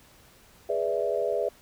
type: chord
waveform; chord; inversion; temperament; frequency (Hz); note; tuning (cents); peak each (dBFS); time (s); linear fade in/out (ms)
sine; E dominant seventh; first; equal; 415.3 / 493.9 / 587.3 / 659.3; G#4 / B4 / D5 / E5; 0 / 0 / 0 / 0; -30; 0.69-1.49; 5
effects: pink hiss -56 dBFS RMS until 1.61 s